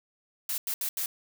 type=noise bursts at uneven times; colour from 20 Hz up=blue; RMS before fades=-31 dBFS; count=4; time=0.49-0.58 / 0.67-0.74 / 0.81-0.89 / 0.97-1.06 s; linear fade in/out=2 ms; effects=none